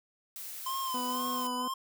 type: noise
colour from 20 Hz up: blue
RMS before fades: -42 dBFS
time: 0.36-1.47 s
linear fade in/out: 0 ms
type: tone with vibrato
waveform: square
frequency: 1034 Hz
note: C6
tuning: 21 cents flat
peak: -33 dBFS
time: 0.66-1.74 s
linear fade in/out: 5 ms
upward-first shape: sine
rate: 2 Hz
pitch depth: 65 cents each way
type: harmonic tone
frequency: 248.6 Hz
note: B3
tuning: 12 cents sharp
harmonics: 1 / 2 / 3 / 4 / 5 / 6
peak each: -37 / -43 / -47 / -49 / -51 / -53 dBFS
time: 0.94-1.68 s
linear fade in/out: 5 ms
effects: none